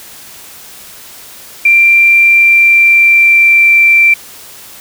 sine tone with pitch glide, 2365 to 2349 Hz, D7 to D7, +12 to 0 cents, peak -3 dBFS, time 1.65-4.14 s, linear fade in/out 5 ms, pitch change -12 cents, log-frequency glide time 2.27-3.79 s, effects white hiss -33 dBFS RMS until 4.8 s

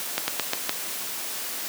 slowing click train, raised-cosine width 0.2 ms, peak -5 dBFS, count 5, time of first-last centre 0.18-0.694 s, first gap 100 ms, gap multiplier 1.17, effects white hiss -32 dBFS RMS until 1.68 s + high-pass 200 Hz 12 dB/octave

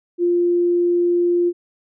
sine tone, 349.2 Hz, F4, in tune, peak -14 dBFS, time 0.18-1.53 s, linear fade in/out 50 ms, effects none

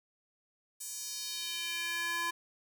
square tone with high-pass filter sweep, 340.3 Hz, F4, 45 cents flat, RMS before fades -37 dBFS, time 0.8-2.31 s, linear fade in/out 10 ms, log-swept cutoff 7900 to 1200 Hz, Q 1.9, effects none

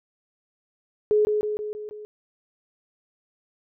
sine tone with echo, 422.6 Hz, G#4, 30 cents sharp, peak -16 dBFS, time 1.11-1.25 s, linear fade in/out 0 ms, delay 160 ms, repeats 5, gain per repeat -4 dB, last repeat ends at 2.05 s, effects none

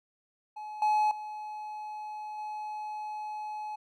triangle tone with level steps, 850 Hz, G#5, 40 cents sharp, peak -36 / -21 / -35 / -33 dBFS, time 0.56-3.76 s, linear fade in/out 10 ms, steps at 0.82 / 1.11 / 2.38 s, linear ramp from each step 2 ms, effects none

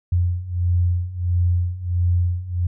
sine beating tone pair, 87.31 / 88.81 Hz, F2 / F2, 0 / +30 cents, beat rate 1.5 Hz, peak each -22 / -19 dBFS, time 0.12-2.67 s, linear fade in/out 5 ms, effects none

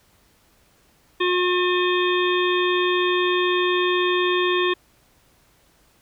harmonic tone, 359.6 Hz, F#4, 49 cents flat, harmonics 1 / 3 / 5 / 7 / 9 / 10, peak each -20 / -25 / -27 / -28 / -30 / -30 dBFS, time 1.2-4.74 s, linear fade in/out 10 ms, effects pink hiss -59 dBFS RMS until 6.01 s

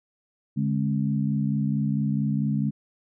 sine tone cluster, 144.8 / 209.3 / 269.4 Hz, D3 / G#3 / C#4, -24 / +14 / -49 cents, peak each -25 / -25 / -31 dBFS, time 0.56-2.71 s, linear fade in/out 20 ms, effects none

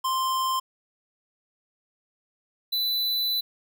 square tone pair in turn, 1046.5 / 3992 Hz, C6 / B7, 0 / +18 cents, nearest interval octave + major seventh, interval 2318 cents, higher second, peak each -24 dBFS, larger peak neither, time 0.04-0.6 / 2.72-3.41 s, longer second, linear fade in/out 10 ms, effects none

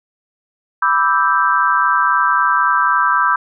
sine chord, E minor seventh, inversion second, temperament equal, 987.8 / 1174.7 / 1318.5 / 1568 Hz, B5 / D6 / E6 / G6, 0 / 0 / 0 / 0 cents, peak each -17 dBFS, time 0.82-3.36 s, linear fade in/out 5 ms, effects none

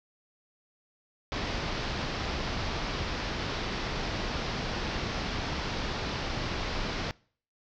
pink low-pass noise, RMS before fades -33 dBFS, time 1.32-7.11 s, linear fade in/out 0 ms, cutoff 5500 Hz, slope 48 dB/octave, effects noise-tail reverb RT60 0.5 s tail -24 dB re dry

